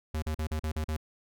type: tone bursts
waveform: square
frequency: 77.78 Hz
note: D#2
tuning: in tune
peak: -30 dBFS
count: 7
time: 0.14-0.967 s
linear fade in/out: 5 ms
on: 83 ms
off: 41 ms
effects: none